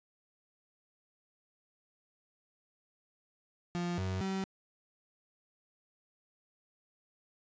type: tone with pitch steps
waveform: 35% pulse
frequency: 174.7 / 93.9 / 191.7 Hz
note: F3 / F#2 / G3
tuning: +1 / +26 / -38 cents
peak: -31 dBFS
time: 3.75-4.44 s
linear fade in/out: 0 ms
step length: 230 ms
effects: resampled to 16000 Hz